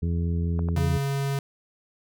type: harmonic tone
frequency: 84.7 Hz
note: E2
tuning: 48 cents sharp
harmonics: 1 / 2 / 3 / 4 / 5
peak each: -24 / -28 / -38 / -43 / -39 dBFS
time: 0.02-0.98 s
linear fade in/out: 10 ms
type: clicks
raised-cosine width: 1 ms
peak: -21 dBFS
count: 3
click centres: 0.592 / 0.687 / 0.779 s
type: tone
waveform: square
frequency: 138.59 Hz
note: C#3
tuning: in tune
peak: -25 dBFS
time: 0.76-1.39 s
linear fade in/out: 2 ms
effects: none